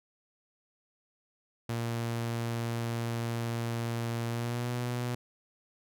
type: tone with pitch glide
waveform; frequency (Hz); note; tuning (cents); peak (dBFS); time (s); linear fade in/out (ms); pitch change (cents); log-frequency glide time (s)
sawtooth; 116.7 to 122.01; A#2 to B2; +2 to -21; -27; 1.69-5.15; 5; +77; 4.28-4.72
effects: none